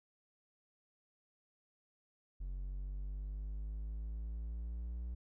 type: linear sweep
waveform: triangle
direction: up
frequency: 45.09 to 60 Hz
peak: -37 dBFS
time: 2.4-5.15 s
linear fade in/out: 10 ms
effects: none